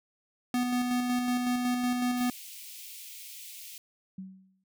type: tone with tremolo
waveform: square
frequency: 246.9 Hz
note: B3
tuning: in tune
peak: -26 dBFS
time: 0.54-2.3 s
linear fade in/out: 2 ms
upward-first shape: square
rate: 5.4 Hz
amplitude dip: 30%
type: high-pass noise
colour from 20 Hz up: white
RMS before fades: -45 dBFS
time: 2.17-3.78 s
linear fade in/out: 2 ms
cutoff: 2200 Hz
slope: 48 dB/octave
type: tone with exponential decay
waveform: sine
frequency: 189.4 Hz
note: F#3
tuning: 41 cents sharp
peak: -35 dBFS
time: 4.18-4.64 s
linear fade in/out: 5 ms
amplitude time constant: 100 ms
effects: none